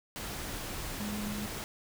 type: tone in noise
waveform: sine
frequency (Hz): 208.5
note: G#3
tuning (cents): +7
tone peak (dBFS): -35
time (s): 1-1.46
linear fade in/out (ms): 0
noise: pink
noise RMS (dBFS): -39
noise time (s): 0.16-1.64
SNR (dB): +1
effects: none